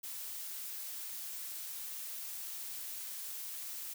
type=noise; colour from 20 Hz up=blue; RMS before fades=-43 dBFS; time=0.03-3.94 s; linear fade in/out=10 ms; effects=none